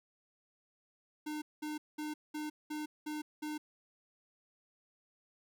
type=tone bursts; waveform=square; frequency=303.1 Hz; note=D#4; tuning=45 cents flat; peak=-38 dBFS; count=7; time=1.26-3.58 s; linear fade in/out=10 ms; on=160 ms; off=200 ms; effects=none